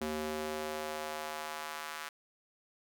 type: tone with high-pass filter sweep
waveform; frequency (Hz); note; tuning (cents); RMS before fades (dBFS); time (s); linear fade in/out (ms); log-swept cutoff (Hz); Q
square; 77; D#2; -17; -39; 0.01-2.09; 5; 270 to 1300; 1.3
effects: none